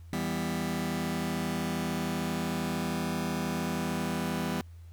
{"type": "chord", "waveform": "sawtooth", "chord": "E minor", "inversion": "none", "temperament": "just", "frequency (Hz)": [164.81, 197.78, 247.2], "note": ["E3", "G3", "B3"], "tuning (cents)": [0, 16, 2], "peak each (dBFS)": -30, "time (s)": [0.13, 4.61], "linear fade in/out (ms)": 0, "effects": ["added 84 Hz sine -45 dBFS peak until 4.92 s", "pink hiss -66 dBFS RMS until 4.92 s"]}